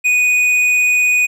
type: tone with tanh clipping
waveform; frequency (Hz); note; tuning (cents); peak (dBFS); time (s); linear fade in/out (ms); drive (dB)
triangle; 2479; D#7; -7; -12; 0.04-1.27; 20; 12
effects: none